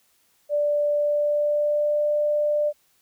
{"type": "tone with pitch glide", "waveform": "sine", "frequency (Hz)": [587.3, 594.1], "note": ["D5", "D5"], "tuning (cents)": [0, 20], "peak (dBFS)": -19, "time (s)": [0.49, 2.73], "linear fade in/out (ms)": 50, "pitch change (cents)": 20, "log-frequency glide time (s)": [0.92, 2.07], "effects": ["white hiss -64 dBFS RMS until 3.01 s"]}